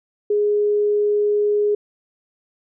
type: tone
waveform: sine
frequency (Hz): 415.3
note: G#4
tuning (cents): 0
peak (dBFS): -15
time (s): 0.3-1.75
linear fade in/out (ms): 5
effects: none